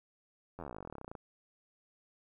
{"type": "slowing click train", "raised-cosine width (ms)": 1, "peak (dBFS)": -30, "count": 27, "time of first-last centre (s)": [0.59, 1.152], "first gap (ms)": 11, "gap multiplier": 1.05, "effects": ["12-bit"]}